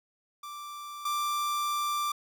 45% pulse tone pair in turn, 1174.7 / 1178.9 Hz, D6 / D6, 0 / +6 cents, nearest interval unison, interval 6 cents, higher second, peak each -39 / -28 dBFS, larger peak second, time 0.43-1.05 / 1.05-2.12 s, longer second, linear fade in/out 5 ms, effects none

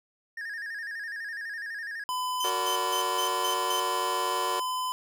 triangle tone with vibrato, 1740 Hz, A6, 20 cents flat, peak -32 dBFS, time 0.37-2.04 s, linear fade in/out 5 ms, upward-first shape square, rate 12 Hz, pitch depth 81 cents each way
square tone with pitch glide, 1007 to 1014 Hz, B5 to B5, +33 to +45 cents, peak -29 dBFS, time 2.09-4.92 s, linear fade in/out 0 ms, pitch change +12 cents, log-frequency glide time 2.83-3.2 s
sawtooth tone bursts, 3065 Hz, G7, 40 cents flat, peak -27 dBFS, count 6, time 2.4-3.8 s, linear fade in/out 5 ms, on 100 ms, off 160 ms
20% pulse chord, Gb augmented, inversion none, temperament just, 370 / 462.5 / 578.1 Hz, Gb4 / Bb4 / D5, 0 / -14 / -27 cents, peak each -29 / -30 / -31 dBFS, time 2.44-4.6 s, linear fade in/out 5 ms
effects none

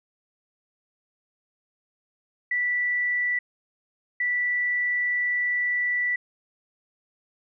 sine tone pair in turn, 1965 / 1965 Hz, B6 / B6, -9 / -9 cents, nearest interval unison, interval 0 cents, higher neither, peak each -22 dBFS, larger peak neither, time 2.51-3.39 / 4.2-6.16 s, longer second, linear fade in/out 5 ms, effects none

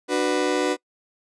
35% pulse chord, B minor, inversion first, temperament just, 296.3 / 370.4 / 493.9 Hz, D4 / F#4 / B4, +15 / +2 / 0 cents, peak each -23 dBFS, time 0.08-0.77 s, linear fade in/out 50 ms, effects noise-tail reverb RT60 0.1 s tail -25 dB re dry + resampled to 22050 Hz

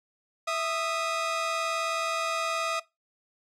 sawtooth tone pair together, 659.3 / 1239.6 Hz, E5 / D#6, 0 / -7 cents, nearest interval major seventh, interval 1093 cents, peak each -26 dBFS, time 0.47-2.8 s, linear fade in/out 10 ms, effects noise-tail reverb RT60 0.2 s tail -19 dB re dry + low-pass 8000 Hz 12 dB/octave

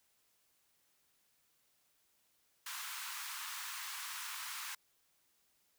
pink high-pass noise, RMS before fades -44 dBFS, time 2.66-4.75 s, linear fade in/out 5 ms, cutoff 970 Hz, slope 48 dB/octave, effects white hiss -75 dBFS RMS until 5.78 s

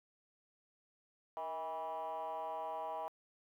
sine tone with frequency modulation, 809 Hz, G#5, 46 cents flat, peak -37 dBFS, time 1.37-3.08 s, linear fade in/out 0 ms, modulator 169 Hz, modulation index 1.4, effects tanh soft clip ceiling -36 dBFS + 12-bit

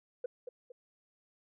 sine tone with echo, 493.9 Hz, B4, in tune, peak -31 dBFS, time 0.24-0.26 s, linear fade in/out 5 ms, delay 230 ms, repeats 2, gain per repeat -8 dB, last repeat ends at 0.72 s, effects tanh soft clip ceiling -30 dBFS

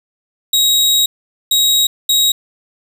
sawtooth tone bursts at uneven times, 3806 Hz, A#7, 35 cents sharp, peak -7 dBFS, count 3, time 0.53-1.06 / 1.51-1.87 / 2.09-2.32 s, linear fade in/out 5 ms, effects none

